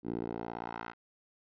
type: tone with band-pass filter sweep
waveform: 10% pulse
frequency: 57.6 Hz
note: A#1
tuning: 20 cents flat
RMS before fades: -39 dBFS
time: 0.03-0.94 s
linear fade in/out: 50 ms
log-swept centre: 300 to 1400 Hz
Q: 1.6
effects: resampled to 11025 Hz